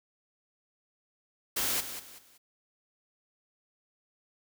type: noise with echo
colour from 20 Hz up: white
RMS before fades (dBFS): -30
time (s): 1.56-1.81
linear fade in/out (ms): 10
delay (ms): 190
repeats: 3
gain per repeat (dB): -10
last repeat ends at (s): 2.38
effects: none